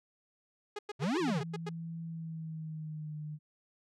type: tone bursts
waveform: sawtooth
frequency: 415.3 Hz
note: G#4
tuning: in tune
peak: -33 dBFS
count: 8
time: 0.76-1.692 s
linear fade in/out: 5 ms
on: 29 ms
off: 100 ms
type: exponential two-way sweep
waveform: square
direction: up then down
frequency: 120.8 to 389.5 to 120.8 Hz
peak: -30 dBFS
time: 0.99-1.43 s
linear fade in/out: 50 ms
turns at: 1.19 s
type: tone with pitch glide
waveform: sine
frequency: 165.4 to 151.67 Hz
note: E3 to D#3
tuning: +6 to -44 cents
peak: -38 dBFS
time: 1.19-3.39 s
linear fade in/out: 50 ms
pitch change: -150 cents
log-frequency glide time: 2.03-3.17 s
effects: low-pass 6000 Hz 12 dB/octave